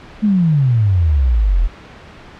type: exponential sweep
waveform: sine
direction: down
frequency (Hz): 220 to 38.89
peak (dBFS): -10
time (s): 0.22-1.68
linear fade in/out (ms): 20
effects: pink hiss -38 dBFS RMS until 2.39 s + low-pass 3000 Hz 12 dB/octave